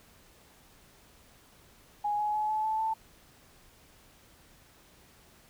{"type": "tone with pitch steps", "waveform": "sine", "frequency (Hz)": [830, 840.6, 851.4, 862.3, 873.3, 884.4], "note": ["G#5", "G#5", "G#5", "A5", "A5", "A5"], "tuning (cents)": [-1, 21, 43, -35, -13, 9], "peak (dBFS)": -27, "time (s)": [2.04, 2.94], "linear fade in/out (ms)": 10, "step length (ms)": 150, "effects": ["pink hiss -59 dBFS RMS until 5.49 s"]}